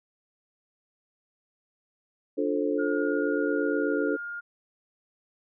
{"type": "chord", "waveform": "sine", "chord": "D minor seventh", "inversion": "none", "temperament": "just", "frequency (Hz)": [293.7, 352.4, 440.5, 528.6], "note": ["D4", "F4", "A4", "C5"], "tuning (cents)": [0, 16, 2, 18], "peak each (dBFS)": [-28, -32, -28, -32], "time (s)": [2.37, 4.17], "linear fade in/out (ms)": 20}
{"type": "tone with pitch glide", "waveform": "sine", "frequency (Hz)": [1427, 1414.7], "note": ["F6", "F6"], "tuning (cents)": [37, 22], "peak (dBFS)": -33, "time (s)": [2.78, 4.41], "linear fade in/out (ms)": 20, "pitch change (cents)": -15, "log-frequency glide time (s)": [3.8, 4.01]}
{"effects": []}